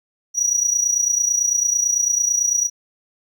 triangle tone with amplitude modulation, 5800 Hz, F#8, 35 cents flat, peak -12 dBFS, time 0.34-2.7 s, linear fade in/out 50 ms, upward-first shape sine, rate 29 Hz, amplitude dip 70%, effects none

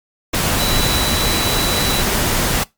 sine tone in noise, 3951 Hz, B7, in tune, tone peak -21 dBFS, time 0.59-2.02 s, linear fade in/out 10 ms, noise pink, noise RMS -17 dBFS, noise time 0.33-2.64 s, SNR -7 dB, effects noise-tail reverb RT60 0.2 s tail -22 dB re dry + MP3 96 kbps

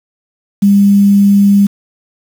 sine tone with quantisation, 200.5 Hz, G3, 39 cents sharp, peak -4 dBFS, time 0.62-1.67 s, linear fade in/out 10 ms, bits 5, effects none

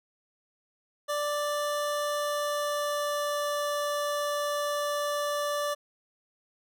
25% pulse tone with pitch glide, 587.3 to 583.9 Hz, D5 to D5, 0 to -10 cents, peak -24 dBFS, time 1.08-5.75 s, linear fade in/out 20 ms, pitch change -10 cents, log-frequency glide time 2.14-3.67 s, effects none

